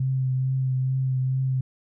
sine tone with vibrato, 130.81 Hz, C3, in tune, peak -21 dBFS, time 0-1.61 s, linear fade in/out 5 ms, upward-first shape triangle, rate 2.3 Hz, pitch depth 22 cents each way, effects none

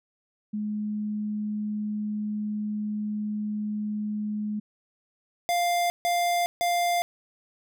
sine tone, 210.7 Hz, G#3, 25 cents sharp, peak -27 dBFS, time 0.53-4.6 s, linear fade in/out 10 ms
square tone bursts, 698.5 Hz, F5, in tune, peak -23 dBFS, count 3, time 5.49-7.02 s, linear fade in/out 0 ms, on 410 ms, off 150 ms
effects none

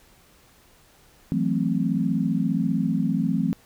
sine chord, F# half-diminished seventh, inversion third, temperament equal, 164.81 / 185 / 220 / 261.6 Hz, E3 / F#3 / A3 / C4, 0 / 0 / 0 / 0 cents, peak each -26 dBFS, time 1.32-3.53 s, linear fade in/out 0 ms, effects pink hiss -56 dBFS RMS until 3.65 s

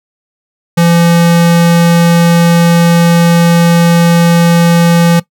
square tone, 170 Hz, F3, 46 cents flat, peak -5 dBFS, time 0.77-5.2 s, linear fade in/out 10 ms, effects noise-tail reverb RT60 0.1 s tail -18 dB re dry

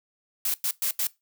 blue noise bursts at uneven times, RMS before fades -26 dBFS, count 4, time 0.45-0.54 / 0.64-0.71 / 0.82-0.91 / 0.99-1.07 s, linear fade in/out 2 ms, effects noise-tail reverb RT60 0.2 s tail -20 dB re dry

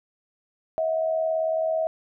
sine tone pair together, 641.7 / 720 Hz, E5 / F#5, -47 / -47 cents, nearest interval major second, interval 200 cents, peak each -22 / -32 dBFS, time 0.78-1.87 s, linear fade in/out 0 ms, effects none

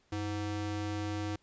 square ring-modulated tone, 207.7 Hz, G#3, in tune, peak -31 dBFS, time 0.12-1.36 s, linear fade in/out 5 ms, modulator 112 Hz, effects pink hiss -70 dBFS RMS until 1.42 s + resampled to 16000 Hz

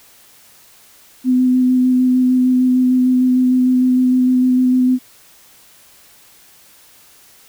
sine tone with vibrato, 253.6 Hz, B3, 46 cents sharp, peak -10 dBFS, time 1.24-4.99 s, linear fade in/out 50 ms, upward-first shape square, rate 6.6 Hz, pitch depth 10 cents each way, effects white hiss -47 dBFS RMS until 7.48 s

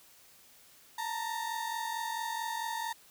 35% pulse tone pair together, 892 / 936.5 Hz, A5 / A#5, +23 / +8 cents, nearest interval minor second, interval 85 cents, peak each -35 / -35 dBFS, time 0.98-2.93 s, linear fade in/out 5 ms, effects white hiss -59 dBFS RMS until 3.1 s

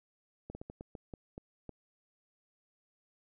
slowing click train, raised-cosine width 2 ms, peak -30 dBFS, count 9, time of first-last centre 0.5-1.693 s, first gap 50 ms, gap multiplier 1.3, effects none

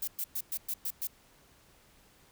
violet noise bursts, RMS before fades -34 dBFS, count 7, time 0.02-1.072 s, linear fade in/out 5 ms, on 56 ms, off 110 ms, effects pink hiss -62 dBFS RMS until 2.31 s

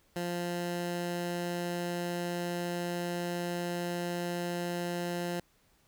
15% pulse tone, 174.61 Hz, F3, in tune, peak -26 dBFS, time 0.16-5.4 s, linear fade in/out 2 ms, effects pink hiss -68 dBFS RMS until 5.87 s

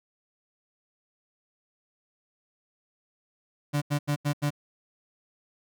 35% pulse tone bursts, 145.8 Hz, D3, 12 cents flat, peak -22 dBFS, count 5, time 3.73-4.506 s, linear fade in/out 20 ms, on 88 ms, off 84 ms, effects none

